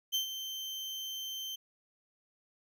35% pulse tone with ADSR envelope, 3111 Hz, G7, 14 cents flat, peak -26 dBFS, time 0.12-1.56 s, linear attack 28 ms, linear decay 110 ms, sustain -10 dB, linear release 11 ms, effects none

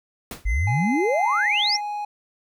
pink noise with exponential decay, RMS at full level -31 dBFS, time 0.31-0.5 s, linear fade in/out 2 ms, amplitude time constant 41 ms
triangle tone with pitch glide, 2057 to 2074 Hz, C7 to C7, -30 to -16 cents, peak -26 dBFS, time 0.45-1.81 s, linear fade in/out 50 ms, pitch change +14 cents, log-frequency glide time 0.79-1.18 s
sine exponential sweep, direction up, 45.74 to 5800 Hz, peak -19 dBFS, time 0.45-1.77 s, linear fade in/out 10 ms
triangle tone, 831 Hz, G#5, 1 cent sharp, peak -24 dBFS, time 0.67-2.05 s, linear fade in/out 5 ms
effects none

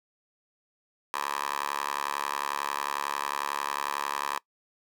10% pulse tone with high-pass filter, 71.1 Hz, C#2, 45 cents sharp, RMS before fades -32 dBFS, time 1.14-4.38 s, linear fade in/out 0 ms, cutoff 1000 Hz, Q 2.5, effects noise-tail reverb RT60 0.1 s tail -23 dB re dry

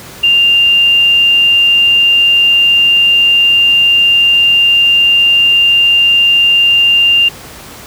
sine tone, 2794 Hz, F7, in tune, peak -5 dBFS, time 0.23-7.29 s, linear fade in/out 10 ms, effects pink hiss -31 dBFS RMS until 7.86 s + high-pass 60 Hz 12 dB/octave

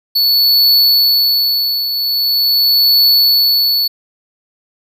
square tone with tremolo, 4435 Hz, C#8, in tune, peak -7 dBFS, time 0.15-3.88 s, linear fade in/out 10 ms, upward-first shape triangle, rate 0.43 Hz, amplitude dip 65%, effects none

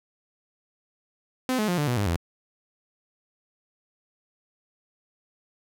sawtooth tone with pitch steps, 256.7 / 213.4 / 177.37 / 147.44 / 122.55 / 101.87 / 84.68 Hz, C4 / G#3 / F3 / D3 / B2 / G#2 / E2, -33 / +47 / +27 / +7 / -13 / -33 / +47 cents, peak -19 dBFS, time 1.49-2.162 s, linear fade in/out 0 ms, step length 96 ms, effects none

